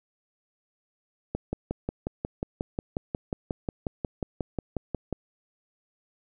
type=click train; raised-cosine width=2 ms; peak=-15 dBFS; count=22; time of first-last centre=1.35-5.127 s; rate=5.56 Hz; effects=none